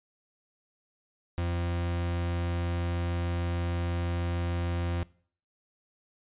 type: tone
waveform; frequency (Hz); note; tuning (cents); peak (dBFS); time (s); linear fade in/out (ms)
40% pulse; 86.4; F2; -18; -27; 1.38-5.03; 0
effects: noise-tail reverb RT60 0.5 s tail -22 dB re dry + resampled to 8000 Hz